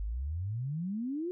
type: exponential sweep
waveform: sine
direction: up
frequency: 47.7 to 370 Hz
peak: -32 dBFS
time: 0-1.31 s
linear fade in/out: 0 ms
effects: none